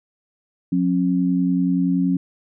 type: tone pair together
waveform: sine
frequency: 180 / 270.5 Hz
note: F#3 / C#4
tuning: -47 / -42 cents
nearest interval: perfect fifth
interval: 705 cents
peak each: -19 dBFS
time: 0.72-2.17 s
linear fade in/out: 5 ms
effects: none